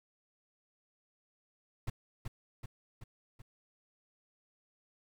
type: noise with echo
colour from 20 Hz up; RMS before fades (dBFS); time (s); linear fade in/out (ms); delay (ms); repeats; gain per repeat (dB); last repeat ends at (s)
brown; -35; 1.87-1.9; 5; 380; 4; -4; 3.42
effects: none